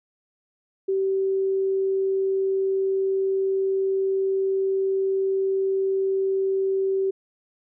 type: tone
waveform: sine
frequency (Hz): 385.7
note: G4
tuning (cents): -28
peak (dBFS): -20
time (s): 0.88-7.11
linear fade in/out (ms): 10
effects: none